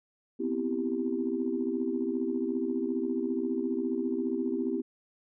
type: chord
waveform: sine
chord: C major seventh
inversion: third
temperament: equal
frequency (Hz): 246.9 / 261.6 / 329.6 / 392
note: B3 / C4 / E4 / G4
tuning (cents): 0 / 0 / 0 / 0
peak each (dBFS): -33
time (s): 0.39-4.82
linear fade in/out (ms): 20
effects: tanh soft clip ceiling -17 dBFS